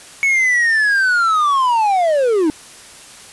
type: linear sweep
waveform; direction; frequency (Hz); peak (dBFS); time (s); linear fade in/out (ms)
triangle; down; 2223 to 293.7; -10; 0.23-2.5; 0
effects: white hiss -39 dBFS RMS until 3.32 s + resampled to 24000 Hz